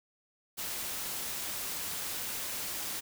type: noise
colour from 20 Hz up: white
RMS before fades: -37 dBFS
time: 0.57-3.01 s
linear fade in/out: 20 ms
effects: none